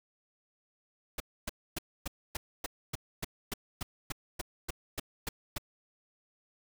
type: noise bursts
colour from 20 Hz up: pink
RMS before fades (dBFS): -35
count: 16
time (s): 1.18-5.582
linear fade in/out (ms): 5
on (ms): 22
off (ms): 270
effects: none